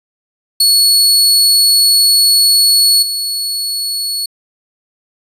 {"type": "tone with level steps", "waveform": "sawtooth", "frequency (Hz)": 4389, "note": "C#8", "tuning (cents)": -18, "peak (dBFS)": [-4, -13], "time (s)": [0.6, 4.26], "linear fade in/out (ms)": 5, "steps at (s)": 3.02, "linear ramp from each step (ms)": 10, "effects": ["resampled to 32000 Hz"]}